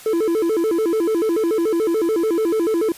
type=tone with vibrato; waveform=triangle; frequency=384.2 Hz; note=G4; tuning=35 cents flat; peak=-14 dBFS; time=0.06-2.92 s; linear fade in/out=2 ms; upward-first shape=square; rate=6.9 Hz; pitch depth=230 cents each way; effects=white hiss -41 dBFS RMS until 2.97 s + resampled to 32000 Hz

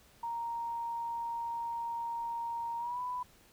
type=tone with pitch glide; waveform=sine; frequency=932.3 to 993.5 Hz; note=A#5 to B5; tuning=0 to +10 cents; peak=-34 dBFS; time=0.23-3.23 s; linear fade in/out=5 ms; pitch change=+110 cents; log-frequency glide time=2.78-3 s; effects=pink hiss -62 dBFS RMS until 3.52 s

